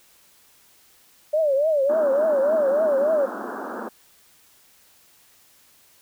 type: tone with vibrato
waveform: sine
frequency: 587.3 Hz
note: D5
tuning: in tune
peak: -17 dBFS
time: 1.33-3.26 s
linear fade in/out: 10 ms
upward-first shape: triangle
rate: 3.5 Hz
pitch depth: 190 cents each way
type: band-pass noise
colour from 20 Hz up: pink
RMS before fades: -32 dBFS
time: 1.89-3.89 s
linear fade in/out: 10 ms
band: 210 to 1600 Hz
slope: 96 dB/octave
effects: white hiss -56 dBFS RMS until 6.01 s